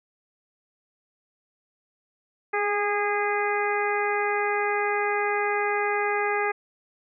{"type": "harmonic tone with a mistuned harmonic", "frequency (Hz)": 410.2, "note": "G#4", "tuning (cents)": -21, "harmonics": [1, 2, 3, 4, 5, 6], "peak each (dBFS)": [-27, -28, -31, -31, -30, -36], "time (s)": [2.53, 6.52], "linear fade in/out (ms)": 10, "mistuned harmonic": 1, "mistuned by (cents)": 18, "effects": []}